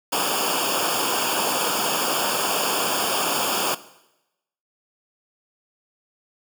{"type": "noise with comb filter", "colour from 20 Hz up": "pink", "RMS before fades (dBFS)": -23, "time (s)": [0.12, 3.75], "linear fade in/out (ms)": 10, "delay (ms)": 0.5, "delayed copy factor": -0.95, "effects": ["noise-tail reverb RT60 0.9 s tail -17 dB re dry", "high-pass 200 Hz 12 dB/octave"]}